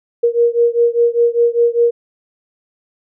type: beating tone pair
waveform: sine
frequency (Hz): 469.5 / 474.5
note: A#4 / A#4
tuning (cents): +12 / +31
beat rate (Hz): 5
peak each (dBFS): -13 / -14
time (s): 0.23-1.91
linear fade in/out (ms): 10
effects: none